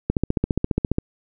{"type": "click train", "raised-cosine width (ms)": 3, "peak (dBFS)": -6, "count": 14, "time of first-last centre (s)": [0.1, 0.984], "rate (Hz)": 14.7, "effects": []}